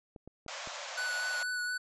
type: clicks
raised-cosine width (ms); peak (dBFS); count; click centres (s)
2; -34; 4; 0.162 / 0.276 / 0.463 / 0.674
type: band-pass noise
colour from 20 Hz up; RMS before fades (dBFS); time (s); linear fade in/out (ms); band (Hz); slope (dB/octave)
pink; -42; 0.48-1.43; 2; 530 to 7400; 96
type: tone with vibrato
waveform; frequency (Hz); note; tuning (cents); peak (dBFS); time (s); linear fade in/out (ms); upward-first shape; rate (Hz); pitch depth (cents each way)
square; 1480; F#6; 0; -33; 0.97-1.78; 10; sine; 4.2; 16
effects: resampled to 22050 Hz